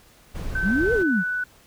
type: noise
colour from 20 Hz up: brown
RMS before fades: -30 dBFS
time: 0.34-1.04 s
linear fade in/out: 20 ms
type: tone with pitch glide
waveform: sine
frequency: 1535 to 1487 Hz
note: G6 to F#6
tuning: -37 to +8 cents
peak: -23 dBFS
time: 0.55-1.44 s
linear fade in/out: 5 ms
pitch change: -55 cents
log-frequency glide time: 0.81-1.15 s
type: exponential two-way sweep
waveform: sine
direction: up then down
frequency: 164.81 to 493.9 to 164.81 Hz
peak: -19 dBFS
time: 0.62-1.24 s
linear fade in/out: 50 ms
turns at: 0.93 s
effects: pink hiss -54 dBFS RMS until 1.66 s